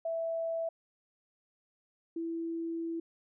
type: tone pair in turn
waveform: sine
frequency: 659.3 / 331.5 Hz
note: E5 / E4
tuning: 0 / +10 cents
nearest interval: octave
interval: 1190 cents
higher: first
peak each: -31 / -33 dBFS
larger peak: first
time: 0.05-0.69 / 2.16-3 s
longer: second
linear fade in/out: 5 ms
effects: none